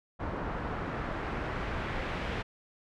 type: noise with low-pass filter sweep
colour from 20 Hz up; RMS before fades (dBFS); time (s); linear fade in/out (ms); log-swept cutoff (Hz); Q
pink; -35; 0.19-2.43; 20; 1200 to 2400; 1.1
effects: none